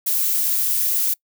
violet noise, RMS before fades -20 dBFS, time 0.06-1.14 s, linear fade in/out 10 ms, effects noise-tail reverb RT60 0.1 s tail -25 dB re dry

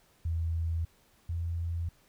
sine tone pair in turn, 82.41 / 84.43 Hz, E2 / E2, 0 / +42 cents, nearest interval unison, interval 42 cents, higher second, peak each -28 / -30 dBFS, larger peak first, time 0.25-0.85 / 1.29-1.89 s, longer neither, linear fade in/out 5 ms, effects pink hiss -65 dBFS RMS until 2.08 s

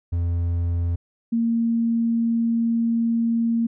triangle / sine tone pair in turn, 85.8 / 230.7 Hz, F2 / A#3, -30 / -18 cents, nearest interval octave + perfect fourth, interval 1712 cents, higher second, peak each -18 dBFS, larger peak neither, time 0.12-0.96 / 1.32-3.67 s, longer second, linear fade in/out 10 ms, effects none

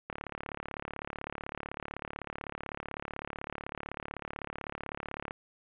click train, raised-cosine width 0.5 ms, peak -22 dBFS, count 188, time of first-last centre 0.1-5.309 s, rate 35.9 Hz, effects resampled to 8000 Hz + 9-bit

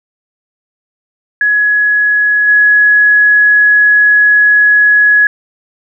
sine tone with level steps, 1682 Hz, G#6, 22 cents sharp, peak -7 / -4 dBFS, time 1.41-5.27 s, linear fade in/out 2 ms, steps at 2.47 s, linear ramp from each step 20 ms, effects none

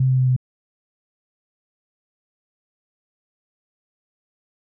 sine tone with pitch steps, 130.81 / 129.68 / 128.56 / 127.45 Hz, C3 / C3 / C3 / C3, 0 / -15 / -30 / -45 cents, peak -14 dBFS, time 0-0.364 s, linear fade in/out 5 ms, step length 91 ms, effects none

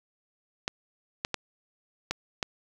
clicks, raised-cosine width 0.2 ms, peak -11 dBFS, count 5, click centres 0.679 / 1.249 / 1.343 / 2.11 / 2.428 s, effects 7-bit

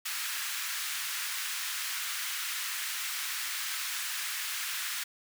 pink high-pass noise, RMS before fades -35 dBFS, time 0.05-5.04 s, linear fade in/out 10 ms, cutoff 1400 Hz, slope 24 dB/octave, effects none

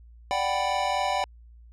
square chord, G major seventh, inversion second, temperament equal, 587.3 / 740 / 784 / 987.8 Hz, D5 / F#5 / G5 / B5, 0 / 0 / 0 / 0 cents, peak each -32 / -30 / -29 / -31 dBFS, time 0.31-1.24 s, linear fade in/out 0 ms, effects added 58 Hz sine -47 dBFS peak until 1.72 s + low-pass 6000 Hz 12 dB/octave

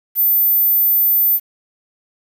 sine tone, 14080 Hz, A9, in tune, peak -11 dBFS, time 0.15-1.4 s, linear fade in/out 50 ms, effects 7-bit

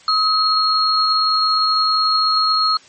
sine tone pair together, 1274 / 4285 Hz, D#6 / C8, +41 / +40 cents, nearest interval octave + major sixth, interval 2099 cents, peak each -16 dBFS, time 0.08-2.77 s, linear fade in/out 2 ms, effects white hiss -46 dBFS RMS until 2.88 s + MP3 32 kbps

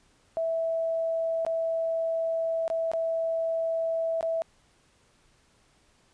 sine tone with dropouts, 656 Hz, E5, 9 cents flat, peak -25 dBFS, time 0.37-4.42 s, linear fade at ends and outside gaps 0 ms, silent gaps 1.45-1.465 / 2.679-2.701 / 2.916-2.935 / 4.209-4.228 s, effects pink hiss -64 dBFS RMS until 6.13 s + resampled to 22050 Hz

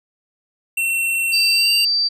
square tone with pitch glide, 2712 to 2775 Hz, E7 to F7, +49 to -12 cents, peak -18 dBFS, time 0.77-1.85 s, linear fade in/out 5 ms, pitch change +39 cents, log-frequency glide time 1.52-1.71 s
sine tone, 4657 Hz, D8, 15 cents flat, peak -15 dBFS, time 1.32-2.09 s, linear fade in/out 20 ms
effects none

